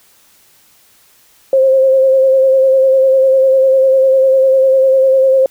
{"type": "tone with vibrato", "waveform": "sine", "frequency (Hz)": 530, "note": "C5", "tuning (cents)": 22, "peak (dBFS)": -6, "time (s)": [1.53, 5.46], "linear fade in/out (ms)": 2, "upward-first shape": "sine", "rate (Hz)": 10, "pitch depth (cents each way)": 28, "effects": ["white hiss -49 dBFS RMS until 5.5 s"]}